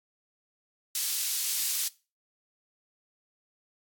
pink high-pass noise, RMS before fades -30 dBFS, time 0.95-1.88 s, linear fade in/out 2 ms, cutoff 4900 Hz, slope 12 dB/octave, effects noise-tail reverb RT60 0.3 s tail -20 dB re dry + AAC 64 kbps

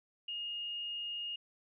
sine tone, 2849 Hz, F7, 34 cents sharp, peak -37 dBFS, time 0.28-1.36 s, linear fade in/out 5 ms, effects none

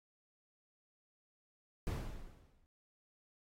brown noise with exponential decay, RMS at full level -33 dBFS, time 1.87-2.66 s, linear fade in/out 0 ms, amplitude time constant 170 ms, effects AAC 48 kbps

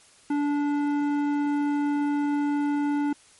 sine tone with tanh clipping, 290 Hz, D4, 22 cents flat, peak -24 dBFS, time 0.3-3.13 s, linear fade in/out 5 ms, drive 13 dB, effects white hiss -55 dBFS RMS until 3.39 s + MP3 48 kbps

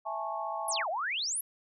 sine chord, A major seventh, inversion second, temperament just, 660 / 825 / 880 / 1100 Hz, E5 / G#5 / A5 / C#6, +2 / -12 / 0 / -14 cents, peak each -38 dBFS, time 0.05-0.84 s, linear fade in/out 20 ms
sine exponential two-way sweep, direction down then up, 11840 to 604 to 11840 Hz, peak -30 dBFS, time 0.68-1.41 s, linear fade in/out 5 ms, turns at 0.89 s
effects none

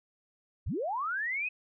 sine linear sweep, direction up, 37.06 to 2571 Hz, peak -30 dBFS, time 0.66-1.49 s, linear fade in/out 10 ms, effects none

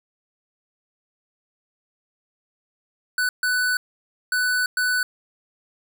square tone bursts at uneven times, 1493 Hz, F#6, 15 cents sharp, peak -20 dBFS, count 4, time 3.18-3.29 / 3.43-3.77 / 4.32-4.66 / 4.77-5.03 s, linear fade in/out 2 ms, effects none

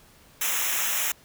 white noise with comb filter, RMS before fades -26 dBFS, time 0.41-1.12 s, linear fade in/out 5 ms, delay 0.22 ms, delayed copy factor -0.95, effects pink hiss -55 dBFS RMS until 1.24 s

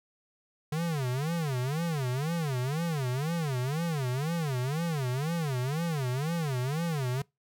square tone with vibrato, 145.6 Hz, D3, 15 cents flat, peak -29 dBFS, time 0.72-7.22 s, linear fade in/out 5 ms, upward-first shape sine, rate 2 Hz, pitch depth 280 cents each way, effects noise-tail reverb RT60 0.2 s tail -24 dB re dry

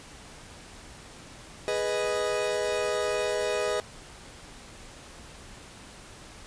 40% pulse chord, G# minor, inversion none, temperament equal, 415.3 / 493.9 / 622.3 Hz, G#4 / B4 / D#5, 0 / 0 / 0 cents, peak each -30 / -30 / -29 dBFS, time 1.68-3.8 s, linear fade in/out 0 ms, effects pink hiss -47 dBFS RMS until 6.46 s + resampled to 22050 Hz

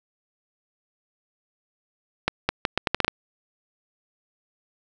accelerating click train, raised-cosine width 0.3 ms, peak -4 dBFS, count 9, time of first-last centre 2.28-3.08 s, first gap 210 ms, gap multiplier 0.77, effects none

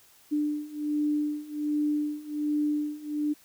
sine beating tone pair, 296.9 / 298.2 Hz, D4 / D4, +19 / +27 cents, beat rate 1.3 Hz, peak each -30 / -28 dBFS, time 0.31-3.34 s, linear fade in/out 20 ms, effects white hiss -58 dBFS RMS until 3.44 s

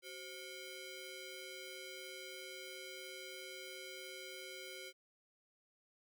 15% pulse ring-modulated tone, 903 Hz, A5, 45 cents sharp, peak -38 dBFS, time 0.02-4.93 s, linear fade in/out 50 ms, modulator 1280 Hz, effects none

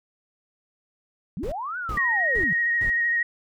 sine linear two-way sweep, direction up then down, 141 to 1519 to 143.1 Hz, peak -28 dBFS, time 1.37-2.53 s, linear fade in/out 0 ms, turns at 1.78 s
brown noise bursts, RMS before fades -32 dBFS, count 4, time 1.43-2.9 s, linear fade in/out 2 ms, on 90 ms, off 370 ms
sine tone with vibrato, 1878 Hz, A#6, 12 cents sharp, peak -20 dBFS, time 1.97-3.23 s, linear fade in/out 5 ms, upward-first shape sine, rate 13 Hz, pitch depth 20 cents each way
effects none

